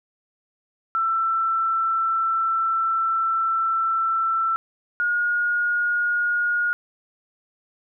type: tone pair in turn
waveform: sine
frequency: 1336 / 1435.2 Hz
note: E6 / F6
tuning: +23 / +47 cents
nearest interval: minor second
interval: 124 cents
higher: second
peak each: -19 dBFS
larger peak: neither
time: 0.95-4.56 / 5-6.73 s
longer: first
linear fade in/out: 0 ms
effects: none